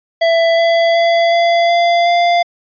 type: tone with pitch steps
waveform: square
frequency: 665 / 670.8 / 676.6 / 682.5 / 688.5 / 694.4 Hz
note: E5 / E5 / E5 / F5 / F5 / F5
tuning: +15 / +30 / +45 / -40 / -25 / -10 cents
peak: -10 dBFS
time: 0.21-2.43 s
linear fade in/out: 10 ms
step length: 370 ms
effects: resampled to 11025 Hz